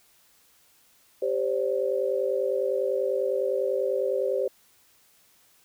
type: chord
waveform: sine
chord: G suspended fourth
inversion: none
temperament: equal with one note detuned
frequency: 392 / 523.3 / 573.3 Hz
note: G4 / C5 / D5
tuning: 0 / 0 / -42 cents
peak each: -28 / -26 / -30 dBFS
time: 1.22-4.48 s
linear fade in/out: 5 ms
effects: white hiss -61 dBFS RMS until 5.64 s